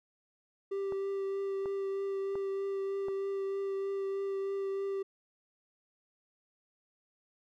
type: tone with vibrato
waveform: triangle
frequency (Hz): 392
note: G4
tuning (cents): 0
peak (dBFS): -30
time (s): 0.71-5.03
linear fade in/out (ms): 10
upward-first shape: triangle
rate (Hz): 3.2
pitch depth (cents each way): 13
type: clicks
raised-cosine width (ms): 1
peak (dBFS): -30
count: 4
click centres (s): 0.923 / 1.658 / 2.355 / 3.084
effects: none